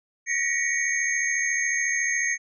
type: tone cluster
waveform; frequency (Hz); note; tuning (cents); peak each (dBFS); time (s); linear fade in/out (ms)
sine; 1872 / 1946 / 2243 / 6400; A#6 / B6 / C#7 / G8; +7 / -26 / +20 / +35; -28; 0.26-2.38; 50
effects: none